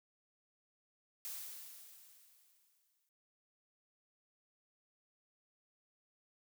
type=noise with exponential decay; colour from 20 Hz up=blue; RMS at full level=-43 dBFS; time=1.25-3.09 s; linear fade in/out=0 ms; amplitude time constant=400 ms; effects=none